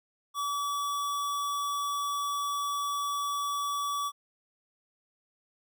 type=tone; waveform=square; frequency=1145 Hz; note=D6; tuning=44 cents flat; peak=-30 dBFS; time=0.34-4.12 s; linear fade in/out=50 ms; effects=none